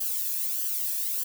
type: noise with flanger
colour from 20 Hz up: violet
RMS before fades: -29 dBFS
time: 0-1.24 s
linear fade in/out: 10 ms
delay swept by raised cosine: 0.65 to 1.19 ms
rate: 1.6 Hz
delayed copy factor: +0.7
effects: none